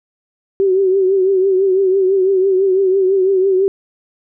sine tone with vibrato, 381.8 Hz, G4, 46 cents flat, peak -10 dBFS, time 0.6-3.68 s, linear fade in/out 0 ms, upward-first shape triangle, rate 6 Hz, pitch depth 75 cents each way, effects none

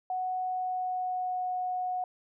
sine tone with pitch glide, 740 to 732.3 Hz, F#5 to F#5, 0 to -18 cents, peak -29 dBFS, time 0.1-2.04 s, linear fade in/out 2 ms, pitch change -18 cents, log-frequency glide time 0.38-1.5 s, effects none

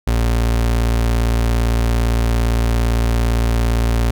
35% pulse tone, 57.6 Hz, A#1, 20 cents flat, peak -12 dBFS, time 0.07-4.11 s, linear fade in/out 5 ms, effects none

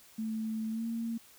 sine tone with pitch glide, 220.4 to 229.5 Hz, A3 to A#3, +3 to -27 cents, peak -32 dBFS, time 0.18-1.18 s, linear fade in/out 10 ms, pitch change +70 cents, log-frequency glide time 0.7-0.86 s, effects white hiss -58 dBFS RMS until 1.38 s

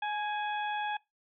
harmonic tone with a mistuned harmonic, 840 Hz, G#5, 19 cents sharp, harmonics 1 / 2 / 3 / 4, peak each -32 / -38 / -42 / -44 dBFS, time 0.02-0.97 s, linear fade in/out 5 ms, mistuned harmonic 2, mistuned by -32 cents, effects noise-tail reverb RT60 0.2 s tail -22 dB re dry

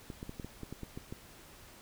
clicks, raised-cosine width 3 ms, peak -28 dBFS, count 10, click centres 0.102 / 0.229 / 0.294 / 0.398 / 0.446 / 0.633 / 0.726 / 0.833 / 0.975 / 1.125 s, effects pink hiss -55 dBFS RMS until 1.81 s

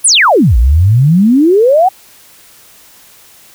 sine exponential two-way sweep, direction down then up, 11370 to 54 to 783 Hz, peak -4 dBFS, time 0.04-1.89 s, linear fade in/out 10 ms, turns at 0.57 s, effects white hiss -41 dBFS RMS until 3.54 s

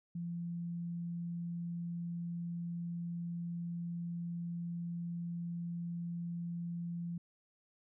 sine tone, 171.3 Hz, F3, 33 cents flat, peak -37 dBFS, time 0.15-7.18 s, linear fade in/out 5 ms, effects none

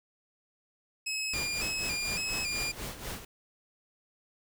20% pulse tone with vibrato, 2489 Hz, D#7, in tune, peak -26 dBFS, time 1.06-2.72 s, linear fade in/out 10 ms, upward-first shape square, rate 1.8 Hz, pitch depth 58 cents each way
pink noise with tremolo, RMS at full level -37 dBFS, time 1.33-3.25 s, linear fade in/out 5 ms, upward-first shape sine, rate 4.1 Hz, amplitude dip 70%
effects none

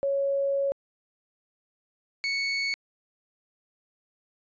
sine / 30% pulse tone pair in turn, 554.4 / 2218 Hz, C#5 / C#7, 0 / 0 cents, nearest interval 2 octaves, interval 2400 cents, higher second, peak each -23 dBFS, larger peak neither, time 0.03-0.72 / 2.24-2.74 s, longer first, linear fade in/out 0 ms, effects resampled to 16000 Hz

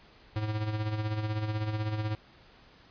square tone with tremolo, 107.3 Hz, A2, 43 cents flat, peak -28 dBFS, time 0.36-2.15 s, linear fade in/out 0 ms, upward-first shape sine, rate 16 Hz, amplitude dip 55%, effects pink hiss -57 dBFS RMS until 2.9 s + resampled to 11025 Hz

